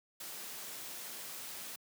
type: noise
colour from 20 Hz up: white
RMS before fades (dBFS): -45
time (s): 0.2-1.76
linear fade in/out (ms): 5
effects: high-pass 150 Hz 12 dB/octave